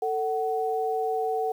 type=tone pair together; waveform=sine; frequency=445.4 / 749 Hz; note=A4 / F#5; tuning=+21 / +21 cents; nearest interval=major sixth; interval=900 cents; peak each=-27 dBFS; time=0.02-1.52 s; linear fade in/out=5 ms; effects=9-bit